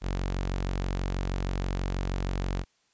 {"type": "tone", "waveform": "sawtooth", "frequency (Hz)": 46.25, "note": "F#1", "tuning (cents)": 0, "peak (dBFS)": -24, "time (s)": [0.01, 2.65], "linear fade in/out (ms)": 50, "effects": ["white hiss -69 dBFS RMS until 2.93 s", "resampled to 16000 Hz"]}